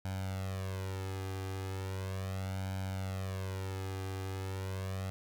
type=tone with flanger; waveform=sawtooth; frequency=95.3 Hz; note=G2; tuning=48 cents flat; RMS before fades=-38 dBFS; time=0.05-5.1 s; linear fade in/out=0 ms; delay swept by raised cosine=1.3 to 2.5 ms; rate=0.37 Hz; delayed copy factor=+0.8; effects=none